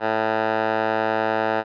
10% pulse tone with band-pass filter, 110 Hz, A2, in tune, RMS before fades -22 dBFS, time 0-1.64 s, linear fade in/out 50 ms, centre 990 Hz, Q 1.8, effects resampled to 11025 Hz

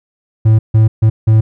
triangle tone bursts at uneven times, 110 Hz, A2, in tune, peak -3 dBFS, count 4, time 0.45-0.59 / 0.74-0.88 / 1.02-1.1 / 1.27-1.41 s, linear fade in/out 10 ms, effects none

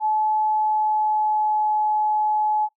sine tone with pitch glide, 860 to 852.1 Hz, A5 to G#5, -40 to +44 cents, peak -18 dBFS, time 0-2.69 s, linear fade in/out 50 ms, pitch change -16 cents, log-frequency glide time 0.39-1.73 s, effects noise-tail reverb RT60 0.1 s tail -21 dB re dry

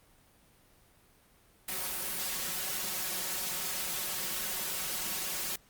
white noise with comb filter, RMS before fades -35 dBFS, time 1.68-5.56 s, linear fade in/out 5 ms, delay 5.4 ms, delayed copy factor +1, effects pink hiss -63 dBFS RMS until 5.69 s + Opus 32 kbps

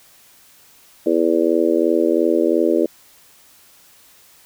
harmonic tone, 82.9 Hz, E2, 10 cents sharp, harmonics 3 / 4 / 5 / 6 / 7, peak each -24 / -17 / -20 / -21 / -22 dBFS, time 1.06-2.86 s, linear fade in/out 5 ms, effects white hiss -50 dBFS RMS until 4.45 s

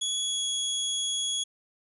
25% pulse tone with pitch glide, 3366 to 3343 Hz, G#7 to G#7, +23 to +11 cents, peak -23 dBFS, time 0.01-1.44 s, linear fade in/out 10 ms, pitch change -12 cents, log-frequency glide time 0.2-0.45 s, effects resampled to 32000 Hz

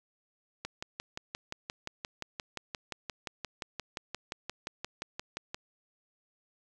click train, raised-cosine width 0.2 ms, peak -19 dBFS, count 29, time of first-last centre 0.65-5.545 s, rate 5.72 Hz, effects none

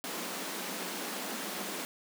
pink high-pass noise, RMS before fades -38 dBFS, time 0.04-1.85 s, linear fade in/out 0 ms, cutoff 180 Hz, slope 96 dB/octave, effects none

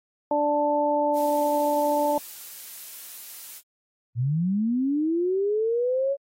harmonic tone, 293.7 Hz, D4, in tune, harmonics 1 / 2 / 3, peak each -28 / -23 / -24 dBFS, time 0.31-2.18 s, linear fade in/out 2 ms
blue noise, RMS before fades -40 dBFS, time 1.13-3.62 s, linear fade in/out 50 ms
sine linear sweep, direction up, 111.6 to 564 Hz, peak -21 dBFS, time 4.15-6.17 s, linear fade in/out 50 ms
effects AAC 48 kbps

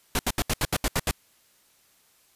pink noise bursts, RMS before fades -24 dBFS, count 9, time 0.15-1.111 s, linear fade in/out 2 ms, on 41 ms, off 74 ms, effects white hiss -62 dBFS RMS until 2.35 s + resampled to 32000 Hz

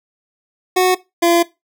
25% pulse tone pair in turn, 368.1 / 341.6 Hz, F#4 / F4, -9 / -38 cents, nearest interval minor second, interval 129 cents, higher first, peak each -7 dBFS, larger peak neither, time 0.76-0.95 / 1.22-1.43 s, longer second, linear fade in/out 10 ms, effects noise-tail reverb RT60 0.2 s tail -18 dB re dry

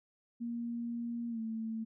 sine tone with pitch glide, 235.4 to 223.3 Hz, A#3 to A3, +17 to +26 cents, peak -35 dBFS, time 0.4-1.85 s, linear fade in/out 20 ms, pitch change -91 cents, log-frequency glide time 1.29-1.4 s, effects none

